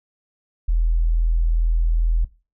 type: tone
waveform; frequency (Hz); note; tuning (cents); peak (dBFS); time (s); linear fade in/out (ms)
sine; 41.2; E1; 0; -15; 0.68-2.25; 10
effects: noise-tail reverb RT60 0.3 s tail -18 dB re dry